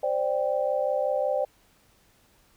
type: chord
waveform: sine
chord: C suspended second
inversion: none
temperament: just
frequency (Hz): 523.3 / 588.7 / 784.9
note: C5 / D5 / G5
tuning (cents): 0 / +4 / +2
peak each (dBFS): -27 / -26 / -31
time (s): 0.03-1.45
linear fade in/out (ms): 5
effects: pink hiss -62 dBFS RMS until 2.56 s